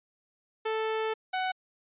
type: tone pair in turn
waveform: sawtooth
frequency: 440 / 746 Hz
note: A4 / F#5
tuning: 0 / +14 cents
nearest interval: major sixth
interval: 914 cents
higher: second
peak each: -24 dBFS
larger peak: neither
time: 0.65-1.14 / 1.33-1.52 s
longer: first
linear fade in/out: 10 ms
effects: resampled to 8000 Hz